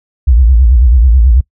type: tone with vibrato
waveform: sine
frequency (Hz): 60.8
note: B1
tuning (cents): -26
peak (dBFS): -3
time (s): 0.27-1.41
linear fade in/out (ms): 10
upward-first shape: sine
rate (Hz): 9.2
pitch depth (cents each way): 200
effects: noise-tail reverb RT60 0.1 s tail -22 dB re dry